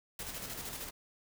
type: noise with tremolo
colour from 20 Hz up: white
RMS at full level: -42 dBFS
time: 0.19-0.89 s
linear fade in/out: 2 ms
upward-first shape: square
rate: 13 Hz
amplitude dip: 55%
type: noise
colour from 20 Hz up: pink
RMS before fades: -47 dBFS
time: 0.19-0.91 s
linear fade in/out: 10 ms
effects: none